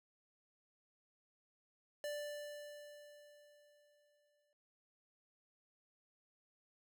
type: tone with exponential decay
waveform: square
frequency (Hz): 588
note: D5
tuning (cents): +2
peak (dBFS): -40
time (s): 2.04-4.53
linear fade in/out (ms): 1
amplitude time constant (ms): 540
effects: none